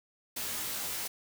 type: noise with comb filter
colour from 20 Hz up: white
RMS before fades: -36 dBFS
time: 0.36-1.08 s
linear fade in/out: 10 ms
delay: 17 ms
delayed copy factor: +0.65
effects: none